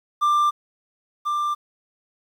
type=tone pair in turn; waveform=triangle; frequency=1186 / 1186 Hz; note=D6 / D6; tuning=+17 / +17 cents; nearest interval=unison; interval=0 cents; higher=neither; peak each=-14 / -19 dBFS; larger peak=first; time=0.21-0.51 / 1.25-1.55 s; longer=neither; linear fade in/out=20 ms; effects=9-bit